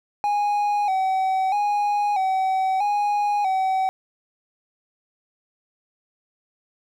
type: tone with vibrato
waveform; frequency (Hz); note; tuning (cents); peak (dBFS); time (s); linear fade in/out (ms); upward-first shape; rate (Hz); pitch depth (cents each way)
triangle; 792; G5; +18; -17; 0.24-3.89; 0; square; 0.78; 71
effects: none